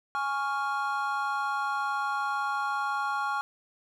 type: chord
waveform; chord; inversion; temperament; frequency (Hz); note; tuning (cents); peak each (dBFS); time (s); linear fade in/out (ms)
triangle; Db major; second; equal; 830.6 / 1108.7 / 1396.9; Ab5 / Db6 / F6; 0 / 0 / 0; -30; 0.15-3.41; 0
effects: none